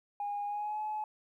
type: tone with pitch glide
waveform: sine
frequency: 818 to 853.7 Hz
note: G#5 to G#5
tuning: -26 to +47 cents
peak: -32 dBFS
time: 0.2-1.04 s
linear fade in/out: 2 ms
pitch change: +73 cents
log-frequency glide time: 0.46-0.8 s
effects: tanh soft clip ceiling -29 dBFS + 12-bit